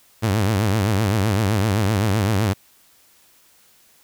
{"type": "tone with vibrato", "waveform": "sawtooth", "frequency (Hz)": 103.4, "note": "G#2", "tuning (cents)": -7, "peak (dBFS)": -13, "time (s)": [0.22, 2.54], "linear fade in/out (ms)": 20, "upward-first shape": "triangle", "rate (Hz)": 7.8, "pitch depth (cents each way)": 200, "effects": ["white hiss -55 dBFS RMS until 4.03 s"]}